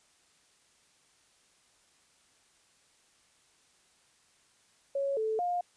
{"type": "tone with pitch steps", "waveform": "sine", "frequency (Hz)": [554, 438.4, 708], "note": ["C#5", "A4", "F5"], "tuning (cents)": [-1, -6, 23], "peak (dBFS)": -28, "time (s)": [4.95, 5.61], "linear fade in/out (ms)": 5, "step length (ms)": 220, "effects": ["white hiss -66 dBFS RMS until 5.76 s", "resampled to 22050 Hz"]}